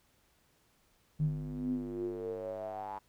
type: tone with band-pass filter sweep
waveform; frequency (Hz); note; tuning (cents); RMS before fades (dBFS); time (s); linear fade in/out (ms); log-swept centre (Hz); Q
square; 50.1; G1; +38; -37; 1.19-2.99; 10; 150 to 920; 9.6
effects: pink hiss -70 dBFS RMS until 3.08 s